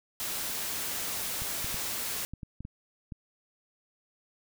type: noise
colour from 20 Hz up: white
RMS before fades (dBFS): -34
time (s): 0.2-2.25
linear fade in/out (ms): 0
type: clicks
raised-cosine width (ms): 5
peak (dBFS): -27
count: 8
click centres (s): 1.42 / 1.645 / 1.744 / 2.336 / 2.432 / 2.606 / 2.651 / 3.122
effects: none